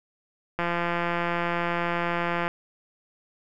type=click train; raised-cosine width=0.5 ms; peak=-12 dBFS; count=326; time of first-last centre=0.59-2.48 s; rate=172 Hz; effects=none